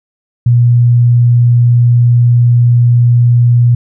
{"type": "tone", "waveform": "sine", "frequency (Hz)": 120.4, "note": "B2", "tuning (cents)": -44, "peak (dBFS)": -4, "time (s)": [0.46, 3.75], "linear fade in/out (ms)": 5, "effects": []}